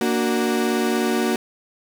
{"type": "chord", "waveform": "35% pulse", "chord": "Bb augmented", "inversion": "none", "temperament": "equal", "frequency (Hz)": [233.1, 293.7, 370], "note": ["Bb3", "D4", "F#4"], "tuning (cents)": [0, 0, 0], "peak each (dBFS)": [-20, -25, -21], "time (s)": [0.01, 1.36], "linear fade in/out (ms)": 2, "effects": []}